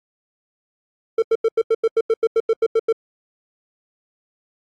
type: tone bursts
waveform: triangle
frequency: 450.3 Hz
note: A4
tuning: 40 cents sharp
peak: -11 dBFS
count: 14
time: 1.18-2.926 s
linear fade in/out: 5 ms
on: 43 ms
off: 88 ms
effects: AAC 32 kbps